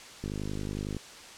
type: click train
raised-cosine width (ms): 3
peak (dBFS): -22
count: 38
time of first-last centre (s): 0.24-0.967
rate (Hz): 50.9
effects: white hiss -47 dBFS RMS until 1.37 s + low-pass 7000 Hz 12 dB/octave